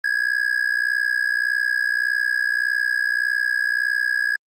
triangle tone with amplitude modulation, 1661.2 Hz, G#6, in tune, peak -13 dBFS, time 0.04-4.36 s, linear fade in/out 5 ms, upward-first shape sine, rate 61.7 Hz, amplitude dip 90%, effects Opus 24 kbps

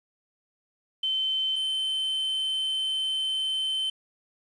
sine / triangle tone pair in turn, 3079 / 3079 Hz, G7 / G7, -32 / -32 cents, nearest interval unison, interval 0 cents, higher neither, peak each -24 dBFS, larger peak neither, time 1.03-1.56 / 1.56-3.9 s, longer second, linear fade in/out 5 ms, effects resampled to 22050 Hz + 9-bit

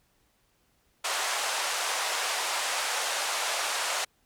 pink band-pass noise, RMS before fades -30 dBFS, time 1.04-4.05 s, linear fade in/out 10 ms, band 620 to 9900 Hz, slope 24 dB/octave, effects pink hiss -69 dBFS RMS until 4.25 s

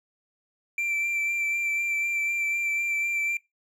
triangle tone with vibrato, 2349 Hz, D7, in tune, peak -23 dBFS, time 0.78-3.37 s, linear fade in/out 2 ms, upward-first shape sine, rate 4 Hz, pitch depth 17 cents each way, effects noise-tail reverb RT60 0.2 s tail -23 dB re dry

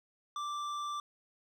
sine tone with hard clipping, 1174.7 Hz, D6, in tune, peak -37 dBFS, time 0.36-1 s, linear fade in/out 2 ms, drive 10 dB, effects none

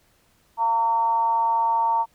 sine tone with frequency modulation, 915 Hz, A#5, 32 cents flat, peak -18 dBFS, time 0.57-2.06 s, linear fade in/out 50 ms, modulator 224 Hz, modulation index 0.39, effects pink hiss -62 dBFS RMS until 2.14 s

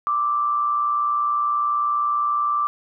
sine tone with amplitude modulation, 1174.7 Hz, D6, in tune, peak -16 dBFS, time 0.07-2.67 s, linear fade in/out 0 ms, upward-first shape sine, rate 120 Hz, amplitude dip 50%, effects none

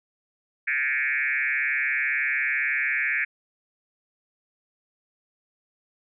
sine tone with frequency modulation, 2000 Hz, B6, 21 cents sharp, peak -22 dBFS, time 0.67-3.25 s, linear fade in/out 10 ms, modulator 138 Hz, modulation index 2.9, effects none

